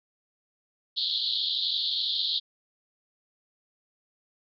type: band-pass noise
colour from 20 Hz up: white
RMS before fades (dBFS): -28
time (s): 0.96-2.4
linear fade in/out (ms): 20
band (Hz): 3300 to 4400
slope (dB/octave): 96
effects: MP3 64 kbps